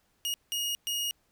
sawtooth tone bursts at uneven times, 2871 Hz, F7, 47 cents sharp, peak -26 dBFS, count 3, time 0.25-0.34 / 0.52-0.75 / 0.87-1.11 s, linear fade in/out 0 ms, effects pink hiss -71 dBFS RMS until 1.31 s

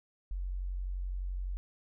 sine tone, 45.85 Hz, F#1, 15 cents flat, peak -33 dBFS, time 0.31-1.57 s, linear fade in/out 0 ms, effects none

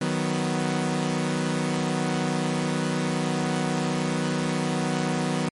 sawtooth chord, B major, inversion first, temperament equal, 155.56 / 185 / 246.9 Hz, D#3 / F#3 / B3, 0 / 0 / 0 cents, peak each -24 dBFS, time 0.01-5.49 s, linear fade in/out 5 ms, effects MP3 48 kbps

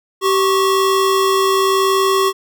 square tone pair together, 386.3 / 1098 Hz, G4 / C#6, -25 / -17 cents, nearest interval octave + tritone, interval 1808 cents, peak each -15 / -17 dBFS, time 0.21-2.33 s, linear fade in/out 50 ms, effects none

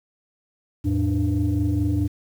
sine tone cluster, 83.6 / 108.1 / 294.7 Hz, E2 / A2 / D4, +25 / -30 / +6 cents, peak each -22 dBFS, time 0.84-2.08 s, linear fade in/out 20 ms, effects tanh soft clip ceiling -14 dBFS + 8-bit

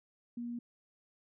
sine tone, 238.4 Hz, A#3, 39 cents sharp, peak -37 dBFS, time 0.37-0.59 s, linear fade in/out 5 ms, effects none

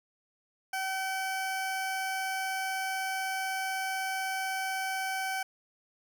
20% pulse tone, 764 Hz, G5, 45 cents flat, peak -26 dBFS, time 0.73-5.43 s, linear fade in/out 5 ms, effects none

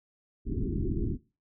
pink low-pass noise, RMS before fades -30 dBFS, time 0.45-1.18 s, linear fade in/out 50 ms, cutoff 400 Hz, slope 96 dB/octave, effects noise-tail reverb RT60 0.3 s tail -19 dB re dry

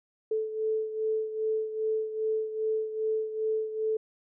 sine beating tone pair, 436.7 / 439.2 Hz, A4 / A4, -13 / -3 cents, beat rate 2.5 Hz, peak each -28 / -34 dBFS, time 0.31-3.97 s, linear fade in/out 5 ms, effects none

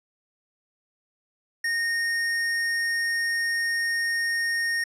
square tone, 1848 Hz, A#6, 16 cents flat, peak -24 dBFS, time 1.64-4.84 s, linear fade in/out 5 ms, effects low-pass 10000 Hz 12 dB/octave

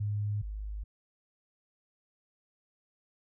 sine tone pair in turn, 103.83 / 51.69 Hz, G#2 / G#1, 0 / -7 cents, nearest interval octave, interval 1207 cents, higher first, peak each -29 / -35 dBFS, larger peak first, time 0-0.42 / 0.42-0.84 s, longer neither, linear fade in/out 10 ms, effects none

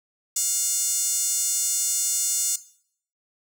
sawtooth tone with high-pass filter, 712 Hz, F5, 33 cents sharp, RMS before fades -24 dBFS, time 0.36-2.56 s, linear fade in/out 5 ms, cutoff 7100 Hz, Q 3.8, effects noise-tail reverb RT60 0.6 s tail -18 dB re dry

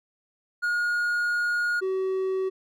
triangle tone pair in turn, 1435 / 379 Hz, F6 / F#4, +47 / +42 cents, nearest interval octave + major seventh, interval 2305 cents, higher first, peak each -21 / -22 dBFS, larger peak first, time 0.62-1.81 / 1.81-2.5 s, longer first, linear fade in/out 20 ms, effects none

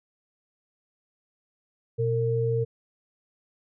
sine tone pair together, 120.9 / 456.5 Hz, B2 / A#4, -36 / -36 cents, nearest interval octave + major seventh, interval 2300 cents, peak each -25 dBFS, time 1.98-2.65 s, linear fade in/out 20 ms, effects none

